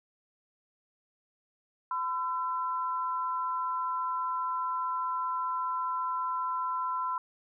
sine tone pair together, 1013 / 1342.5 Hz, B5 / E6, +44 / +31 cents, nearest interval perfect fourth, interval 487 cents, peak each -30 / -35 dBFS, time 1.91-7.18 s, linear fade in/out 2 ms, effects none

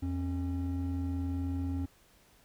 triangle tone pair together, 83.9 / 271.6 Hz, E2 / C#4, +31 / -35 cents, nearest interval octave + minor sixth, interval 2034 cents, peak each -30 / -32 dBFS, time 0.02-1.86 s, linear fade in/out 10 ms, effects tanh soft clip ceiling -24 dBFS + pink hiss -63 dBFS RMS until 2.44 s

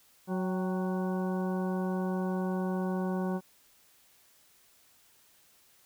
harmonic tone with a mistuned harmonic, 185 Hz, F#3, in tune, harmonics 1 / 2 / 3 / 4 / 5 / 6 / 8, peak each -30 / -36 / -40 / -42 / -44 / -46 / -48 dBFS, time 0.27-3.41 s, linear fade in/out 50 ms, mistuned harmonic 4, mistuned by +58 cents, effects white hiss -63 dBFS RMS until 5.85 s

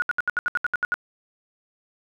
sine tone bursts, 1450 Hz, F#6, 35 cents flat, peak -19 dBFS, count 11, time 0-0.941 s, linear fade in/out 0 ms, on 21 ms, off 71 ms, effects none

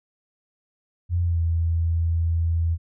sine tone with pitch glide, 87.2 to 83.17 Hz, F2 to E2, -2 to +16 cents, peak -19 dBFS, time 1.09-2.78 s, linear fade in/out 50 ms, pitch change -82 cents, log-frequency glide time 1.22-1.4 s, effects none

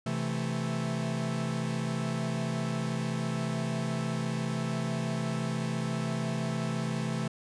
45% pulse chord, A minor, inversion first, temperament equal, 130.81 / 164.81 / 220 Hz, C3 / E3 / A3, 0 / 0 / 0 cents, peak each -34 dBFS, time 0.06-7.28 s, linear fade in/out 5 ms, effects resampled to 22050 Hz

